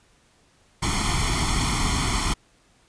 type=noise with comb filter; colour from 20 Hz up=pink; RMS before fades=-23 dBFS; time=0.82-2.34 s; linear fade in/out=10 ms; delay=0.92 ms; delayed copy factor=+0.9; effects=pink hiss -60 dBFS RMS until 2.88 s + resampled to 22050 Hz